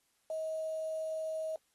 sine tone with quantisation, 635 Hz, D#5, 35 cents sharp, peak -34 dBFS, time 0.3-1.56 s, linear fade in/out 2 ms, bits 9, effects white hiss -75 dBFS RMS until 1.74 s + AAC 32 kbps

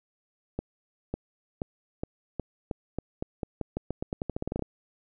accelerating click train, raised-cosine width 2 ms, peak -17 dBFS, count 23, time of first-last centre 0.59-4.623 s, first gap 550 ms, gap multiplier 0.87, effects none

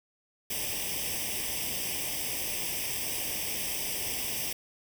white noise with comb filter, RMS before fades -33 dBFS, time 0.5-4.53 s, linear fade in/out 5 ms, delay 0.36 ms, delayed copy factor +0.9, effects none

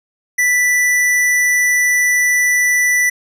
square tone, 1975.5 Hz, B6, in tune, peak -12 dBFS, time 0.38-3.1 s, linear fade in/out 10 ms, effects resampled to 32000 Hz

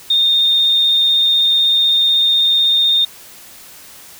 sine tone with vibrato, 3657 Hz, A#7, 34 cents flat, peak -10 dBFS, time 0.1-3.05 s, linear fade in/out 5 ms, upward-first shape triangle, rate 16 Hz, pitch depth 15 cents each way, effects white hiss -39 dBFS RMS until 4.19 s

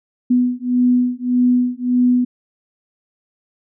sine beating tone pair, 246.9 / 248.6 Hz, B3 / B3, 0 / +12 cents, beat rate 1.7 Hz, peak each -16 dBFS, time 0.3-2.25 s, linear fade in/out 10 ms, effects none

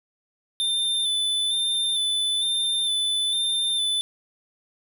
square tone with vibrato, 3549 Hz, A7, 14 cents sharp, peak -22 dBFS, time 0.6-4.01 s, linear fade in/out 0 ms, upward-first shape square, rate 1.1 Hz, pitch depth 22 cents each way, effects none

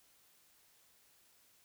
silence, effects white hiss -68 dBFS RMS until 1.64 s

